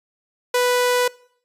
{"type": "tone", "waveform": "sawtooth", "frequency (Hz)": 493.9, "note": "B4", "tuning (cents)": 0, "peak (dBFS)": -12, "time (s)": [0.54, 1.08], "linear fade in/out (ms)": 5, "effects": ["noise-tail reverb RT60 0.6 s tail -23 dB re dry", "resampled to 32000 Hz"]}